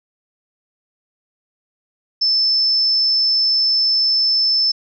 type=tone; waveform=sine; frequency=5274 Hz; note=E8; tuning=in tune; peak=-13 dBFS; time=2.21-4.72 s; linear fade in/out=10 ms; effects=none